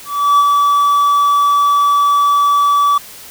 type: tone with ADSR envelope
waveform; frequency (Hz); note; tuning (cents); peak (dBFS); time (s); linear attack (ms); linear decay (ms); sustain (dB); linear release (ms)
triangle; 1150; D6; -37; -4; 0.05-2.98; 340; 33; -3; 5
effects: white hiss -35 dBFS RMS until 3.3 s